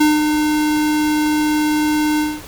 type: tone with ADSR envelope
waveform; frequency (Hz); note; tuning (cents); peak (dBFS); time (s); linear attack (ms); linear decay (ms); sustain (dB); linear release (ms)
square; 303; D#4; -46; -10; 0-2.42; 9; 190; -5; 230
effects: pink hiss -36 dBFS RMS until 2.47 s